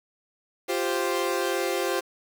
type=chord; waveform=sawtooth; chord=F suspended second; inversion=none; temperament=equal; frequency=349.2 / 392 / 523.3 Hz; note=F4 / G4 / C5; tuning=0 / 0 / 0 cents; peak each=-25 dBFS; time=0.68-2.01 s; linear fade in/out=20 ms; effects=8-bit